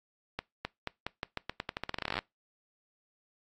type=accelerating click train; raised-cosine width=0.3 ms; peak=-17 dBFS; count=24; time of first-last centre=0.39-2.189 s; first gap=260 ms; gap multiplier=0.86; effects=noise-tail reverb RT60 0.2 s tail -23 dB re dry + AAC 48 kbps